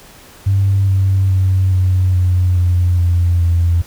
sine tone with pitch steps, 98 / 96.09 / 94.23 / 92.39 / 90.6 / 88.83 / 87.11 / 85.41 Hz, G2 / G2 / F#2 / F#2 / F#2 / F2 / F2 / F2, 0 / -34 / +32 / -2 / -36 / +30 / -4 / -38 cents, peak -9 dBFS, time 0.46-3.82 s, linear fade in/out 10 ms, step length 420 ms, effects tanh soft clip ceiling -5 dBFS + pink hiss -41 dBFS RMS until 3.86 s

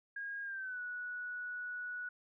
sine tone with pitch glide, 1631 to 1469.9 Hz, G#6 to F#6, -32 to -12 cents, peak -39 dBFS, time 0.16-2.09 s, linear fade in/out 5 ms, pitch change -180 cents, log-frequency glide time 0.43-0.8 s, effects none

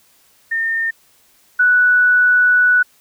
sine tone pair in turn, 1818 / 1478.7 Hz, A#6 / F#6, -44 / -1 cents, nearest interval major third, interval 357 cents, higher first, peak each -16 / -9 dBFS, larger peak second, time 0.51-0.91 / 1.59-2.83 s, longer second, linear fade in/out 10 ms, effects white hiss -54 dBFS RMS until 3 s

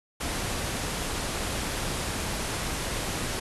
pink low-pass noise, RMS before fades -31 dBFS, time 0.2-3.4 s, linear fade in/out 10 ms, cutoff 12000 Hz, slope 96 dB/octave, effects none

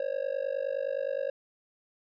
triangle tone with amplitude modulation, 546 Hz, C#5, 26 cents flat, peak -23 dBFS, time 0-1.3 s, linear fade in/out 2 ms, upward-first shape sine, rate 49.7 Hz, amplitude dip 100%, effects resampled to 11025 Hz

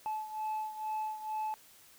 sine beating tone pair, 864 / 866.2 Hz, A5 / A5, -32 / -27 cents, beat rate 2.2 Hz, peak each -34 / -38 dBFS, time 0.06-1.54 s, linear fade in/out 0 ms, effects tanh soft clip ceiling -31 dBFS + white hiss -59 dBFS RMS until 1.98 s

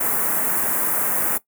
white band-stop noise, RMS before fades -21 dBFS, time 0-1.38 s, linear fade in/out 10 ms, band 1800 to 9500 Hz, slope 24 dB/octave, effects noise-tail reverb RT60 0.1 s tail -17 dB re dry + high-pass 150 Hz 12 dB/octave

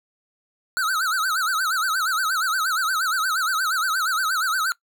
square tone with vibrato, 1396.9 Hz, F6, in tune, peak -21 dBFS, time 0.77-4.72 s, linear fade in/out 0 ms, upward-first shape sine, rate 8.5 Hz, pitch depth 190 cents each way, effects noise-tail reverb RT60 0.1 s tail -21 dB re dry

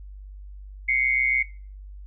sine tone pair together, 2090 / 2217 Hz, C7 / C#7, -2 / 0 cents, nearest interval minor second, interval 102 cents, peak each -22 dBFS, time 0.88-1.43 s, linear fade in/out 10 ms, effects noise-tail reverb RT60 0.4 s tail -21 dB re dry + added 49 Hz sine -38 dBFS peak until 2.06 s

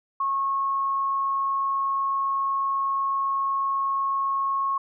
sine tone, 1093 Hz, C#6, 25 cents flat, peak -22 dBFS, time 0.2-4.78 s, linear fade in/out 5 ms, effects none

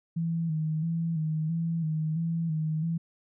sine tone with vibrato, 161.1 Hz, E3, 39 cents flat, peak -26 dBFS, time 0.16-2.98 s, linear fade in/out 10 ms, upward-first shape square, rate 1.5 Hz, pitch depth 51 cents each way, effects none

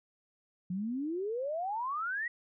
sine exponential sweep, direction up, 174.61 to 1953 Hz, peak -32 dBFS, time 0.7-2.28 s, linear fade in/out 5 ms, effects none

